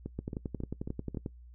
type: two click trains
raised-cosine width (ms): 3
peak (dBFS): -24 / -22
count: 5 / 13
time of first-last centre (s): 0.06-1.147 / 0.19-1.261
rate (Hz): 3.68 / 11.2
effects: noise-tail reverb RT60 0.1 s tail -21 dB re dry + added 60 Hz sine -49 dBFS peak until 1.54 s